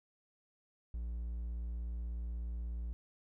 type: tone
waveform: triangle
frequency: 58.27 Hz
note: A#1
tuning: in tune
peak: -35 dBFS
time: 0.94-2.93 s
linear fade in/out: 0 ms
effects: none